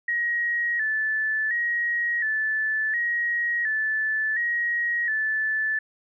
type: tone with vibrato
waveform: sine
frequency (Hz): 1818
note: A#6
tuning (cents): -44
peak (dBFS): -22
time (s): 0.08-5.79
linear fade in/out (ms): 5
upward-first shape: square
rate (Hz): 0.7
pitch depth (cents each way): 69
effects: none